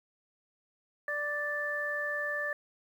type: harmonic tone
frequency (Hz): 587.3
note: D5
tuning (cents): 0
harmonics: 1 / 2 / 3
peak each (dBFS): -37 / -42 / -32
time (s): 1.08-2.53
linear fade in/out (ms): 2
effects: 10-bit